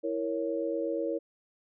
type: chord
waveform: sine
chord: A# diminished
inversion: second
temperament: equal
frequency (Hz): 329.6 / 466.2 / 554.4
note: E4 / A#4 / C#5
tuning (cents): 0 / 0 / 0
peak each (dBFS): -33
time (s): 0.03-1.19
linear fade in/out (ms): 20
effects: none